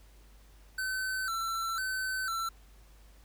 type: tone with vibrato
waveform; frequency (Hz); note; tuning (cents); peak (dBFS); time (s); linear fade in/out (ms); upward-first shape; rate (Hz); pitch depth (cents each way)
square; 1431; F6; +42; -32; 0.78-2.49; 5; square; 1; 110
effects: added 50 Hz sine -54 dBFS peak until 3.24 s + pink hiss -63 dBFS RMS until 3.24 s